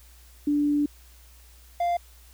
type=tone pair in turn; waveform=sine / triangle; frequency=292.1 / 696 Hz; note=D4 / F5; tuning=-9 / -6 cents; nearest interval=octave + minor third; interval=1503 cents; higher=second; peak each=-20 / -20 dBFS; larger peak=neither; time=0.47-0.86 / 1.8-1.97 s; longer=first; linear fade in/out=5 ms; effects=added 60 Hz sine -50 dBFS peak until 2.33 s + white hiss -56 dBFS RMS until 2.33 s